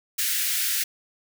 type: high-pass noise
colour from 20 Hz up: white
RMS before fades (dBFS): -25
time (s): 0.18-0.84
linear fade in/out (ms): 10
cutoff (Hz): 1500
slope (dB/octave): 48
effects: none